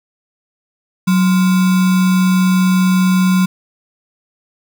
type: tone with sample-and-hold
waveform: sine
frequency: 185 Hz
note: F#3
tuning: in tune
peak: -9 dBFS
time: 1.07-3.46 s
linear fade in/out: 10 ms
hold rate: 1225 Hz
effects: none